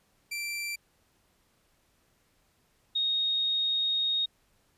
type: tone pair in turn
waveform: sawtooth / sine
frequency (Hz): 2349 / 3729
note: D7 / A#7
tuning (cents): 0 / 0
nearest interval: minor sixth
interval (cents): 800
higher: second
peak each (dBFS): -29 / -25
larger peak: second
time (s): 0.31-0.76 / 2.95-4.26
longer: second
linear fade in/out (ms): 10
effects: pink hiss -69 dBFS RMS until 4.77 s + resampled to 32000 Hz